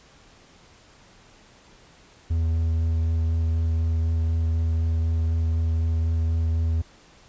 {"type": "tone with vibrato", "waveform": "triangle", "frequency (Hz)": 81.5, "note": "E2", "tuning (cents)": -19, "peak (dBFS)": -18, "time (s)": [2.3, 6.82], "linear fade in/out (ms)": 10, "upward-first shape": "sine", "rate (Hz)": 4, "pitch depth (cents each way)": 10, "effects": ["pink hiss -53 dBFS RMS until 7.28 s", "resampled to 16000 Hz"]}